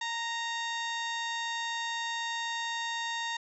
harmonic tone with a mistuned harmonic, 924 Hz, A#5, 16 cents flat, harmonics 1 / 2 / 3 / 4 / 5 / 6 / 7 / 8, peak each -36 / -36 / -44 / -38 / -48 / -50 / -47 / -50 dBFS, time 0.01-3.37 s, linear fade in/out 5 ms, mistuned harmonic 2, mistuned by +16 cents, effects none

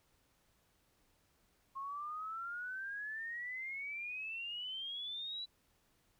sine exponential sweep, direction up, 1074 to 3976 Hz, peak -40 dBFS, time 1.75-5.46 s, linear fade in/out 20 ms, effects pink hiss -74 dBFS RMS until 6.19 s

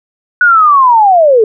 sine linear sweep, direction down, 1480 to 415.3 Hz, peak -3 dBFS, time 0.41-1.44 s, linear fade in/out 2 ms, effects none

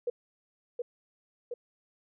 sine tone with echo, 482.7 Hz, B4, 40 cents flat, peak -27 dBFS, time 0.07-0.1 s, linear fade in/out 5 ms, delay 720 ms, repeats 2, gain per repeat -3 dB, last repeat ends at 1.54 s, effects none

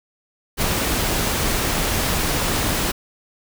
pink noise with ADSR envelope, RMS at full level -19 dBFS, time 0.57-2.92 s, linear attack 47 ms, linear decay 15 ms, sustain -2 dB, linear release 12 ms, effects none

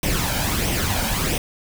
pink noise with flanger, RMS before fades -22 dBFS, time 0.03-1.38 s, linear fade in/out 2 ms, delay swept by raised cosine 0.34 to 1.33 ms, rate 1.5 Hz, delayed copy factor +0.55, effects none

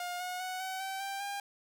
sawtooth tone with pitch steps, 711 / 725.5 / 740.3 / 755.5 / 770.9 / 786.6 / 802.7 Hz, F5 / F#5 / F#5 / F#5 / G5 / G5 / G5, +31 / -34 / +1 / +36 / -29 / +6 / +41 cents, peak -32 dBFS, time 0-1.4 s, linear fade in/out 2 ms, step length 200 ms, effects none

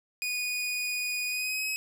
sawtooth tone with pitch glide, 2469 to 2549 Hz, D#7 to D#7, -14 to +41 cents, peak -26 dBFS, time 0.22-1.76 s, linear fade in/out 0 ms, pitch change +55 cents, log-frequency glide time 1.28-1.65 s, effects none

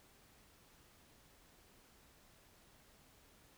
silence, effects pink hiss -66 dBFS RMS until 3.57 s

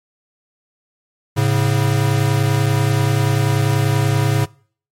square tone pair together, 108.26 / 138.59 Hz, A2 / C#3, -28 / 0 cents, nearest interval major third, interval 428 cents, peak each -17 dBFS, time 1.36-4.46 s, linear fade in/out 20 ms, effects noise-tail reverb RT60 0.5 s tail -24 dB re dry + MP3 64 kbps

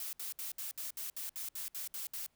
blue noise bursts, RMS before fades -41 dBFS, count 12, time 0-2.264 s, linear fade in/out 2 ms, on 130 ms, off 64 ms, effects pink hiss -75 dBFS RMS until 2.35 s

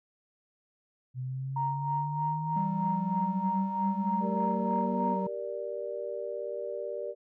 sine exponential sweep, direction up, 126.5 to 246.9 Hz, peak -32 dBFS, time 1.14-5.17 s, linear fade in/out 50 ms
sine tone with tremolo, 932.3 Hz, A#5, in tune, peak -27 dBFS, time 1.56-5.27 s, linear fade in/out 5 ms, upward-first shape sine, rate 3.2 Hz, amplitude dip 60%
triangle tone with pitch glide, 195.5 to 190.15 Hz, G3 to F#3, -4 to +48 cents, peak -29 dBFS, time 2.56-5.27 s, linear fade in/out 5 ms, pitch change -48 cents, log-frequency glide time 3.7-4.19 s
sine chord, G minor, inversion none, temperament just, 392 / 470.4 / 588 Hz, G4 / Bb4 / D5, 0 / +16 / +2 cents, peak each -39 / -37 / -36 dBFS, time 4.2-7.15 s, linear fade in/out 50 ms
effects tanh soft clip ceiling -15 dBFS

